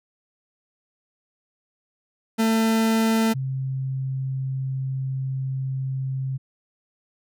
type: tone pair in turn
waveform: 40% pulse / sine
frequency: 223.4 / 132.83 Hz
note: A3 / C3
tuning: +27 / +26 cents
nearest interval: major sixth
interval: 901 cents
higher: first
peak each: -17 / -24 dBFS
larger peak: first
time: 2.38-3.34 / 3.34-6.38 s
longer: second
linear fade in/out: 20 ms
effects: none